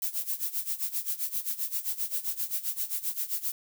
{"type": "noise with tremolo", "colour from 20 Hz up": "violet", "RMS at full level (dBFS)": -29, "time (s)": [0.02, 3.52], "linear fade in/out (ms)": 2, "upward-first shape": "sine", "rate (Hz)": 7.6, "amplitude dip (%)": 85, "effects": []}